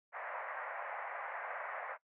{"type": "band-pass noise", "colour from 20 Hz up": "pink", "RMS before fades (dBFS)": -43, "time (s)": [0.12, 1.98], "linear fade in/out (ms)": 50, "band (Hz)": [570, 2100], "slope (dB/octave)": 48, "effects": ["noise-tail reverb RT60 0.1 s tail -19 dB re dry"]}